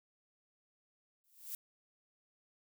violet noise with exponential growth, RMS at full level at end -39 dBFS, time 1.24-1.55 s, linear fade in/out 1 ms, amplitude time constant 67 ms, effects none

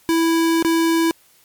square tone with dropouts, 329.6 Hz, E4, in tune, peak -15 dBFS, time 0.09-1.11 s, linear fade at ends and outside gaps 0 ms, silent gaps 0.625-0.648 s, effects white hiss -54 dBFS RMS until 1.44 s + MP3 96 kbps

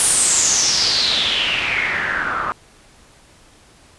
white noise with low-pass filter sweep, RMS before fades -18 dBFS, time 0-2.52 s, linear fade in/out 0 ms, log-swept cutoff 10000 to 1200 Hz, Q 6.1, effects pink hiss -49 dBFS RMS until 3.98 s + resampled to 24000 Hz

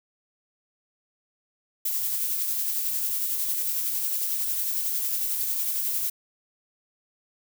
violet noise with tremolo, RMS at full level -26 dBFS, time 1.85-6.1 s, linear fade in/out 5 ms, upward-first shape sine, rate 11 Hz, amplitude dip 30%, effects none

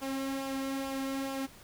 sawtooth tone with flanger, 270 Hz, C#4, 45 cents flat, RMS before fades -35 dBFS, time 0.01-1.47 s, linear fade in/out 20 ms, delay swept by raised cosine 0.48 to 2.58 ms, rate 2.3 Hz, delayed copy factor -0.5, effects pink hiss -54 dBFS RMS until 1.63 s

